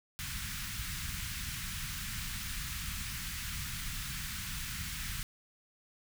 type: band-stop noise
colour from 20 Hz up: pink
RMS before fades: -39 dBFS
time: 0.19-5.23 s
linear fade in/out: 0 ms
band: 180 to 1400 Hz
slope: 24 dB/octave
effects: none